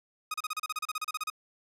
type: tone bursts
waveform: sawtooth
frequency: 1250 Hz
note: D#6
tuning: 8 cents sharp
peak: -27 dBFS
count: 16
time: 0.31-1.301 s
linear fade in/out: 5 ms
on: 31 ms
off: 33 ms
effects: resampled to 32000 Hz